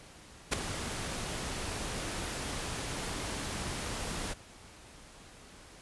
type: noise with ADSR envelope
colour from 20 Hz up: pink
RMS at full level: -25 dBFS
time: 0.51-4.34 s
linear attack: 22 ms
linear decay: 6 ms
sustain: -12 dB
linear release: 16 ms
effects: pink hiss -53 dBFS RMS until 5.81 s + resampled to 24000 Hz